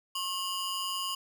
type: ring-modulated tone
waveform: sawtooth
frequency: 1975.5 Hz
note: B6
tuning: in tune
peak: -25 dBFS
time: 0.15-1.15 s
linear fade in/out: 5 ms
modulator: 893 Hz
effects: none